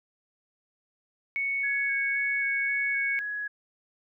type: tone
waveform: sine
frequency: 2217 Hz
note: C#7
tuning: in tune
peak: -26 dBFS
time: 1.36-3.19 s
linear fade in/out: 0 ms
type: tone with vibrato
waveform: sine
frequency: 1661.2 Hz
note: G#6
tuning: in tune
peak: -30 dBFS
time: 1.63-3.48 s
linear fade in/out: 10 ms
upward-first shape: square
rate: 1.9 Hz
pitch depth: 15 cents each way
effects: none